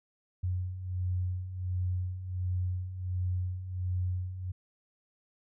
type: beating tone pair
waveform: sine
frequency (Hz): 90 / 91.4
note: F#2 / F#2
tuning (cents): -47 / -21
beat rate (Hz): 1.4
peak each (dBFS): -37 / -31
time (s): 0.43-4.52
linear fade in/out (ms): 10
effects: none